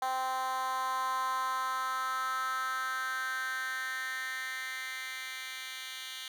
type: tone with high-pass filter sweep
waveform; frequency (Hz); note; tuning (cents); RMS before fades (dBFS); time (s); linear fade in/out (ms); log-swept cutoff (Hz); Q
10% pulse; 260; C4; -11; -35; 0.02-6.28; 2; 820 to 2700; 4.5
effects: none